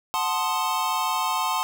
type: chord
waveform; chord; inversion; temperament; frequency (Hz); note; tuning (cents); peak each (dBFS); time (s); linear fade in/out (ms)
square; F# diminished seventh; none; equal; 740 / 880 / 1046.5 / 1244.5; F#5 / A5 / C6 / Eb6; 0 / 0 / 0 / 0; -32 / -28 / -27 / -32; 0.14-1.63; 0
effects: none